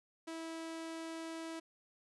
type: tone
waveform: sawtooth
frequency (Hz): 326.3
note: E4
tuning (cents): -18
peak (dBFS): -38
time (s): 0.27-1.6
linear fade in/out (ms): 10
effects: resampled to 24000 Hz + 13-bit